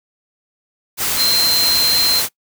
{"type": "tone in noise", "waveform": "sine", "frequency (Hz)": 4133, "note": "C8", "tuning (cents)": -22, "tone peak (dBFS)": -13, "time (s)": [1.16, 2.23], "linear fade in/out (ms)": 50, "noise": "white", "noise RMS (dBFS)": -19, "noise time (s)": [0.97, 2.29], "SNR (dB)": 3, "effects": ["noise-tail reverb RT60 0.1 s tail -22 dB re dry"]}